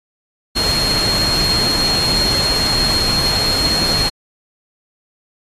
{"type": "tone in noise", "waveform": "sine", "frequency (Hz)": 4255, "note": "C8", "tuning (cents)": 28, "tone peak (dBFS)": -16, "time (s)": [0.55, 4.1], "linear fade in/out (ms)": 20, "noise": "pink", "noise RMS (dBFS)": -21, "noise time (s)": [0.55, 4.1], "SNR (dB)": 2, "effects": ["AAC 32 kbps"]}